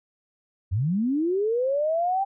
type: linear sweep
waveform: sine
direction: up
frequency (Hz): 82.41 to 796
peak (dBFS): -21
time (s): 0.71-2.25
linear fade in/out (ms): 20
effects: none